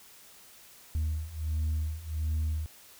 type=beating tone pair; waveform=sine; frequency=77 / 78.4 Hz; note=D#2 / D#2; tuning=-17 / +14 cents; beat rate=1.4 Hz; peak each=-31 / -29 dBFS; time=0.95-2.66 s; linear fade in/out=0 ms; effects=tanh soft clip ceiling -25 dBFS + white hiss -54 dBFS RMS until 2.99 s